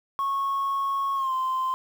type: tone with pitch glide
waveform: sine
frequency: 1099 to 1040.3 Hz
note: C#6 to C6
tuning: -15 to -10 cents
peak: -22 dBFS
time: 0.19-1.74 s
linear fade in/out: 0 ms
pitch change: -95 cents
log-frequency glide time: 1.15-1.33 s
effects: tanh soft clip ceiling -20 dBFS + 8-bit